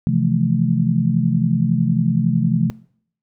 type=chord; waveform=sine; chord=F major seventh; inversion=second; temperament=just; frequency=130.96 / 163.7 / 174.61 / 218.3 Hz; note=C3 / E3 / F3 / A3; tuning=+2 / -12 / 0 / -13 cents; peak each=-20 dBFS; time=0.07-2.7 s; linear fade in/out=0 ms; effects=noise-tail reverb RT60 0.6 s tail -22 dB re dry